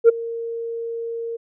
sine tone with ADSR envelope, 461.9 Hz, A#4, 16 cents flat, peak -3 dBFS, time 0.04-1.37 s, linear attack 47 ms, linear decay 16 ms, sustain -22 dB, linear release 15 ms, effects tanh soft clip ceiling -5 dBFS

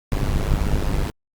brown noise with amplitude modulation, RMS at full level -17 dBFS, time 0.12-1.1 s, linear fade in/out 0 ms, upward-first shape sine, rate 101 Hz, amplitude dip 80%, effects Opus 48 kbps

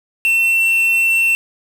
triangle tone with quantisation, 2699 Hz, E7, 40 cents sharp, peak -10 dBFS, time 0.25-1.35 s, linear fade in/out 0 ms, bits 5, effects none

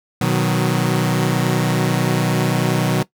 sawtooth chord, B major, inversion none, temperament equal with one note detuned, 124.47 / 155.56 / 185 Hz, B2 / D#3 / F#3, +14 / 0 / 0 cents, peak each -16 dBFS, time 0.21-3.03 s, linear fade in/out 5 ms, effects noise-tail reverb RT60 0.1 s tail -18 dB re dry

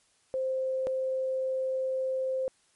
sine tone pair in turn, 523.3 / 523.3 Hz, C5 / C5, 0 / 0 cents, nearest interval unison, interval 0 cents, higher neither, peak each -27 dBFS, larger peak neither, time 0.34-0.87 / 0.87-2.48 s, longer second, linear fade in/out 0 ms, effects white hiss -67 dBFS RMS until 2.75 s + MP3 48 kbps

